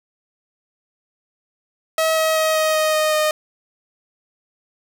sawtooth tone with pitch steps, 641 / 636.6 / 632.2 / 627.8 / 623.5 / 619.2 / 614.9 Hz, E5 / D#5 / D#5 / D#5 / D#5 / D#5 / D#5, -49 / +39 / +27 / +15 / +3 / -9 / -21 cents, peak -12 dBFS, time 1.98-3.31 s, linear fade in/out 2 ms, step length 190 ms, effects none

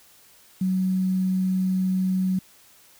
sine tone with quantisation, 186.8 Hz, F#3, 17 cents sharp, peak -20 dBFS, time 0.61-2.39 s, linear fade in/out 5 ms, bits 8, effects white hiss -54 dBFS RMS until 2.99 s

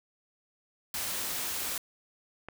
white noise, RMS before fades -34 dBFS, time 0.94-1.78 s, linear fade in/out 2 ms
click, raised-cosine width 0.5 ms, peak -26 dBFS, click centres 2.486 s
effects none

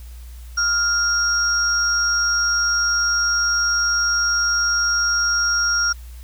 sine tone pair together, 1400 / 5600 Hz, F6 / F8, +4 / +4 cents, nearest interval 2 octaves, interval 2400 cents, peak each -19 dBFS, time 0.57-5.93 s, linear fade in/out 10 ms, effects added 60 Hz sine -34 dBFS peak until 6.23 s + white hiss -50 dBFS RMS until 6.23 s

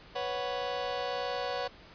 sawtooth chord, B suspended second, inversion none, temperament just, 493.9 / 555.6 / 740.8 Hz, B4 / C#5 / F#5, 0 / +4 / +2 cents, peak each -32 dBFS, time 0.15-1.68 s, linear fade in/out 10 ms, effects pink hiss -53 dBFS RMS until 1.94 s + resampled to 11025 Hz

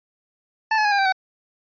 25% pulse tone with pitch steps, 880 / 854 / 828.7 / 804.2 / 780.4 / 757.3 Hz, A5 / G#5 / G#5 / G5 / G5 / F#5, 0 / +48 / -4 / +44 / -8 / +40 cents, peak -13 dBFS, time 0.71-1.124 s, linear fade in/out 5 ms, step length 69 ms, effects resampled to 11025 Hz

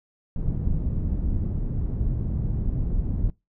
pink low-pass noise, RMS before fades -25 dBFS, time 0.36-3.3 s, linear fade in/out 2 ms, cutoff 160 Hz, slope 12 dB/octave, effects noise-tail reverb RT60 0.2 s tail -22 dB re dry

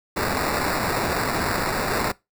violet noise with sample-and-hold, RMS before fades -24 dBFS, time 0.16-2.12 s, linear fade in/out 10 ms, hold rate 3150 Hz, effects noise-tail reverb RT60 0.2 s tail -21 dB re dry

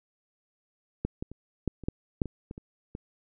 clicks, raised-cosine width 3 ms, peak -15 / -20 / -29 / -14 / -29 / -14 / -12 / -23 / -25 / -28 / -24 dBFS, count 11, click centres 1.05 / 1.225 / 1.316 / 1.677 / 1.837 / 1.885 / 2.218 / 2.257 / 2.511 / 2.579 / 2.951 s, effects none

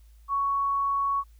sine tone, 1114 Hz, C#6, 8 cents sharp, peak -23 dBFS, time 0.28-1.24 s, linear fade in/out 50 ms, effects added 55 Hz sine -50 dBFS peak until 1.39 s + white hiss -68 dBFS RMS until 1.39 s

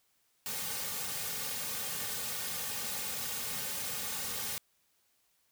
white noise with comb filter, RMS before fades -37 dBFS, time 0.46-4.58 s, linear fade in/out 0 ms, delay 3 ms, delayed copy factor -0.95, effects white hiss -73 dBFS RMS until 5.51 s

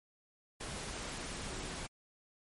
sine tone in noise, 375 Hz, F#4, 23 cents sharp, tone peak -52 dBFS, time 1.48-1.75 s, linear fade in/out 10 ms, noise pink, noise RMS -42 dBFS, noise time 0.6-1.87 s, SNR -13 dB, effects MP3 48 kbps

